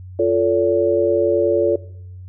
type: chord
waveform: sine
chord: F augmented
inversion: none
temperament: equal with one note detuned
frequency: 349.2 / 440 / 568 Hz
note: F4 / A4 / C#5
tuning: 0 / 0 / +42 cents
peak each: -18 dBFS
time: 0.19-1.76 s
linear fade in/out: 5 ms
effects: noise-tail reverb RT60 0.7 s tail -19 dB re dry + added 92 Hz sine -33 dBFS peak until 2.28 s